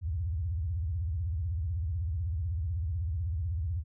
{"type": "tone with vibrato", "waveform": "sine", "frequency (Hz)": 82.41, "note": "E2", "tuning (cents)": 0, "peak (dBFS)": -29, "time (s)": [0.01, 3.84], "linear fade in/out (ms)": 50, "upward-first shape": "sine", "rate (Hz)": 16, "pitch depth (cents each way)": 290, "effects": []}